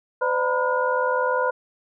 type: tone cluster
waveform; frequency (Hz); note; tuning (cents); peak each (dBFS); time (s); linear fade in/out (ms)
sine; 509 / 589 / 938 / 998 / 1435; C5 / D5 / A#5 / B5 / F6; -48 / +5 / +11 / +18 / +47; -23 / -29 / -29 / -25 / -27; 0.21-1.51; 10
effects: none